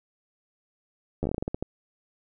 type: slowing click train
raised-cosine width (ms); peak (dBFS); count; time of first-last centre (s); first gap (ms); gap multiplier
2; -15; 12; 1.23-1.626; 11; 1.22
effects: none